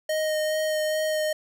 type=tone with vibrato; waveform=square; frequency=620 Hz; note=D#5; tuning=6 cents flat; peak=-24 dBFS; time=0.09-1.33 s; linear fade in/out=5 ms; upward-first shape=sine; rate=2.4 Hz; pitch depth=12 cents each way; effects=none